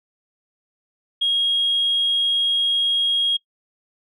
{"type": "tone", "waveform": "sine", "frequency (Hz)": 3274, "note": "G#7", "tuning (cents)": -25, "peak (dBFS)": -16, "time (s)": [1.21, 3.37], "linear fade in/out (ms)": 10, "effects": ["noise-tail reverb RT60 0.1 s tail -23 dB re dry", "tanh soft clip ceiling -12 dBFS"]}